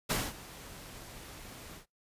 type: noise with ADSR envelope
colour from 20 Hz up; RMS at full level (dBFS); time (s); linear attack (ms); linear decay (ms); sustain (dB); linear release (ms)
pink; -29; 0.09-1.86; 18; 220; -19; 110
effects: noise-tail reverb RT60 0.2 s tail -25 dB re dry + resampled to 32000 Hz